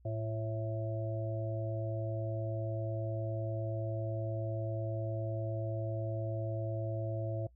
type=harmonic tone with a mistuned harmonic; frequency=110 Hz; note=A2; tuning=in tune; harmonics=1 / 3 / 5 / 6; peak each=-35 / -44 / -42 / -41 dBFS; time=0.05-7.47 s; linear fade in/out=5 ms; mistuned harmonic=3; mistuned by=+49 cents; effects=noise-tail reverb RT60 0.1 s tail -22 dB re dry + added 60 Hz sine -59 dBFS peak until 7.55 s